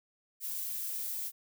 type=noise; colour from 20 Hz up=violet; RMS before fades=-37 dBFS; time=0.4-1.32 s; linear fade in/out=50 ms; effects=none